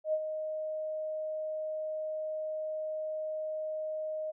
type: tone with ADSR envelope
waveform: sine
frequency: 622.3 Hz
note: D#5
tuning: in tune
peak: -25 dBFS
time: 0.04-4.32 s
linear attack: 92 ms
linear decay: 54 ms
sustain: -8 dB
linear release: 22 ms
effects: none